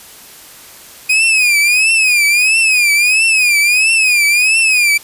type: tone with vibrato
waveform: 40% pulse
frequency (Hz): 2489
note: D#7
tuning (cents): 0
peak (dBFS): -8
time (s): 1.09-4.98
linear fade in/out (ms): 10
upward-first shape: triangle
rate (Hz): 1.5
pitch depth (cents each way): 150
effects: white hiss -37 dBFS RMS until 5.03 s + resampled to 32000 Hz